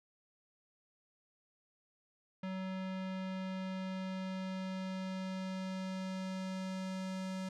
square tone with low-pass filter sweep, 188.3 Hz, F#3, 31 cents sharp, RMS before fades -40 dBFS, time 2.43-7.49 s, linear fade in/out 5 ms, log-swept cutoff 3000 to 7400 Hz, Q 0.96, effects none

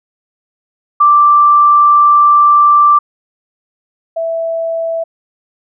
sine tone pair in turn, 1174.7 / 659.3 Hz, D6 / E5, 0 / 0 cents, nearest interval minor seventh, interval 1000 cents, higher first, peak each -4 / -14 dBFS, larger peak first, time 1-2.99 / 4.16-5.04 s, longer first, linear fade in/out 10 ms, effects none

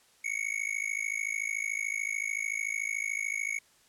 square tone with amplitude modulation, 2217 Hz, C#7, in tune, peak -27 dBFS, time 0.24-3.59 s, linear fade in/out 10 ms, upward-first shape sine, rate 53.6 Hz, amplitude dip 100%, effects white hiss -63 dBFS RMS until 3.88 s + low-pass 10000 Hz 12 dB/octave

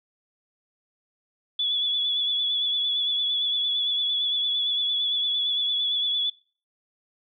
sine tone with vibrato, 3419 Hz, G#7, 50 cents sharp, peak -22 dBFS, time 1.59-6.3 s, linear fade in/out 5 ms, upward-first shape sine, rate 8.8 Hz, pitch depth 32 cents each way, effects noise-tail reverb RT60 0.4 s tail -23 dB re dry

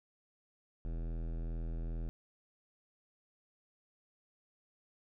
sine tone with hard clipping, 41.2 Hz, E1, in tune, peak -38 dBFS, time 0.85-2.09 s, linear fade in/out 0 ms, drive 18 dB, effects none

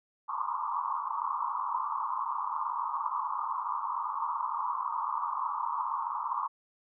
pink band-pass noise, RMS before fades -33 dBFS, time 0.28-6.48 s, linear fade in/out 20 ms, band 900 to 1200 Hz, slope 96 dB/octave, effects none

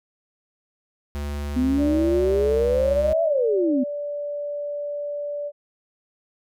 square tone with pitch glide, 72.4 to 68.89 Hz, D2 to C#2, -24 to -10 cents, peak -27 dBFS, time 1.15-3.13 s, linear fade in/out 0 ms, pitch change -86 cents, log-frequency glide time 2.1-2.24 s
sine exponential two-way sweep, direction up then down, 246.9 to 673 to 246.9 Hz, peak -18 dBFS, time 1.56-3.84 s, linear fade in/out 10 ms, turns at 3.23 s
sine tone, 582 Hz, D5, 16 cents flat, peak -26 dBFS, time 1.77-5.52 s, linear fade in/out 50 ms
effects none

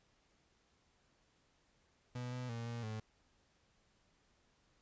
35% pulse tone with pitch steps, 123.6 / 125.3 / 116.3 / 117.7 / 109 Hz, B2 / B2 / A#2 / A#2 / A2, +2 / +25 / -4 / +17 / -16 cents, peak -39 dBFS, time 2.15-3 s, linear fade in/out 5 ms, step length 170 ms, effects pink hiss -74 dBFS RMS until 4.81 s + resampled to 16000 Hz

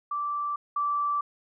sine tone pair in turn, 1168 / 1163.9 Hz, D6 / D6, -10 / -16 cents, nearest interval unison, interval 6 cents, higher first, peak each -27 / -24 dBFS, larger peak second, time 0.11-0.56 / 0.76-1.21 s, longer neither, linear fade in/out 5 ms, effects none

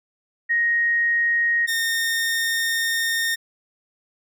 sine / sawtooth tone pair in turn, 1873 / 1832.3 Hz, A#6 / A#6, +8 / -30 cents, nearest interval unison, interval 38 cents, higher first, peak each -17 dBFS, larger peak neither, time 0.49-1.67 / 1.67-3.36 s, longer second, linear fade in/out 20 ms, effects none

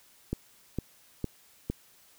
click train, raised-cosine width 3 ms, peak -17 dBFS, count 4, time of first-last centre 0.33-1.7 s, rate 2.19 Hz, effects white hiss -60 dBFS RMS until 2.18 s

